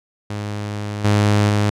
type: tone with level steps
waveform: sawtooth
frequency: 103.83 Hz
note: G#2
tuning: in tune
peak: -20 / -9 / -11 dBFS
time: 0.3-1.7 s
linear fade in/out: 5 ms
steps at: 1.04 / 1.49 s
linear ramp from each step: 10 ms
effects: low-pass 8000 Hz 12 dB/octave